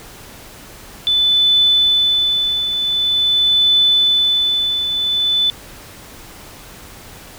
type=tone with tremolo; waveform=sine; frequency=3500 Hz; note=A7; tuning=10 cents flat; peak=-9 dBFS; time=1.07-5.5 s; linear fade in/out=0 ms; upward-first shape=triangle; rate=0.46 Hz; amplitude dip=60%; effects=pink hiss -38 dBFS RMS until 7.38 s